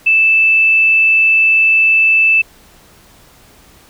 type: tone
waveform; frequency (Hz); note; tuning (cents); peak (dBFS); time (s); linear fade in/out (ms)
sine; 2637; E7; 0; -7; 0.06-2.42; 10
effects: pink hiss -45 dBFS RMS until 3.89 s